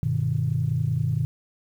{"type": "chord", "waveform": "sine", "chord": "G augmented", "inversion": "none", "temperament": "just", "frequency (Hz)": [98, 122.5, 153.12], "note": ["G2", "B2", "D#3"], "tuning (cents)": [0, -14, -27], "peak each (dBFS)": [-28, -24, -25], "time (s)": [0.03, 1.25], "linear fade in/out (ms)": 0, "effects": ["tanh soft clip ceiling -12 dBFS", "9-bit"]}